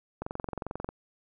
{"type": "click train", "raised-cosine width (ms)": 1, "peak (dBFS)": -20, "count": 16, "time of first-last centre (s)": [0.22, 0.89], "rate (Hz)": 22.4, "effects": []}